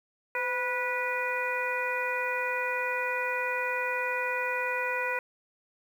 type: harmonic tone with a mistuned harmonic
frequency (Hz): 490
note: B4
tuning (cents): -14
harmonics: 1 / 2 / 3 / 4 / 5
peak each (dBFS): -34 / -34 / -34 / -34 / -34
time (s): 0.35-5.19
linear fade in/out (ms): 2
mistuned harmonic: 1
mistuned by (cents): +58
effects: 9-bit